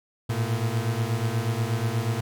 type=beating tone pair; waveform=40% pulse; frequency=110 / 118.3 Hz; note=A2 / A#2; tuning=0 / +26 cents; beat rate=8.3 Hz; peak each=-26 dBFS; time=0.29-2.21 s; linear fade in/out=10 ms; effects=none